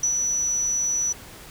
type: tone with ADSR envelope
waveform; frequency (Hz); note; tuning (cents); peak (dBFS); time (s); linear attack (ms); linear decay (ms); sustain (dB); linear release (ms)
sine; 5920; F#8; 0; -18; 0.03-1.13; 5; 84; -3; 11
effects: pink hiss -43 dBFS RMS until 1.5 s

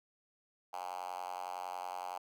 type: tone with high-pass filter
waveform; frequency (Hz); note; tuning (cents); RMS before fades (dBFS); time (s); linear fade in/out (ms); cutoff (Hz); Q
5% pulse; 90.8; F#2; -32; -42; 0.73-2.18; 5; 800; 5.4
effects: none

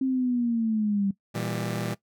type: linear sweep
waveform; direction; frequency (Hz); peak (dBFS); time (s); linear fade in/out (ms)
sine; down; 266.9 to 194.2; -22; 0.01-1.11; 5
type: chord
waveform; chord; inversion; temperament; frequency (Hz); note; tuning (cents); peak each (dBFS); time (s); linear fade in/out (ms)
sawtooth; E diminished; second; just; 118.67 / 164.81 / 197.78; Bb2 / E3 / G3; +31 / 0 / +16; -28 / -29 / -29; 1.34-1.95; 20
effects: noise-tail reverb RT60 0.1 s tail -18 dB re dry

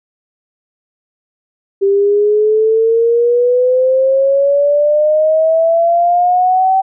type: exponential sweep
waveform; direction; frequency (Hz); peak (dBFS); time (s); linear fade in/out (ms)
sine; up; 392 to 771; -8; 1.81-6.82; 20
effects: none

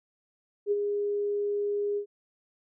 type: tone with ADSR envelope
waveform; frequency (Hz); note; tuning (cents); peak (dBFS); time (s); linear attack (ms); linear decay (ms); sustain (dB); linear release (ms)
sine; 409.6; G#4; -24; -21; 0.66-2.06; 54; 33; -5; 90
effects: none

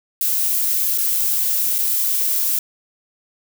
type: noise with dropouts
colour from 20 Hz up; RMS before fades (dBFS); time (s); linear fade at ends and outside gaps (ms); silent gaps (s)
violet; -19; 0.21-2.59; 2; 0.977-0.982 / 1.783-1.786
effects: none

